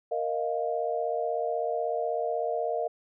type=chord; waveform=sine; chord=Bb suspended fourth; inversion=none; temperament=equal; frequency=466.2 / 622.3 / 698.5 Hz; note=Bb4 / Eb5 / F5; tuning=0 / 0 / 0 cents; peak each=-31 dBFS; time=0.11-2.88 s; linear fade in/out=10 ms; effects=none